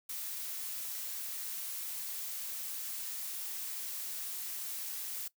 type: noise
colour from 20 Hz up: blue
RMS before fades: -40 dBFS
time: 0.09-5.28 s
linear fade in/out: 5 ms
effects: noise-tail reverb RT60 0.1 s tail -19 dB re dry